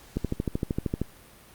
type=click train; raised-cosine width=3 ms; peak=-13 dBFS; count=12; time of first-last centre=0.17-1.016 s; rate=13 Hz; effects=pink hiss -52 dBFS RMS until 1.54 s + Opus 48 kbps